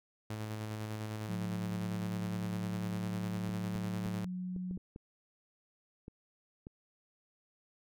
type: tone with tremolo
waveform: sawtooth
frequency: 107.9 Hz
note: A2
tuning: 33 cents flat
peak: -33 dBFS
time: 0.3-4.25 s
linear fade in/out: 5 ms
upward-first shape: square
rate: 9.9 Hz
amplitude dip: 25%
type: tone with pitch glide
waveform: sine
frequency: 179.8 to 182.42 Hz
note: F#3 to F#3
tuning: -49 to -24 cents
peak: -36 dBFS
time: 1.28-4.78 s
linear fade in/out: 20 ms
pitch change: +25 cents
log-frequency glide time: 2.3-4.46 s
type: clicks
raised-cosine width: 3 ms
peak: -33 dBFS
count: 9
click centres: 3.492 / 3.756 / 4.062 / 4.563 / 4.711 / 4.774 / 4.961 / 6.081 / 6.669 s
effects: none